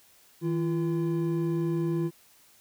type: tone pair together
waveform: triangle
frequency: 160.8 / 340.7 Hz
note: E3 / F4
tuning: -43 / -43 cents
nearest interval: octave + minor second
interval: 1300 cents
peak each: -26 dBFS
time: 0.41-2.11 s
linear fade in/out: 50 ms
effects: white hiss -59 dBFS RMS until 2.6 s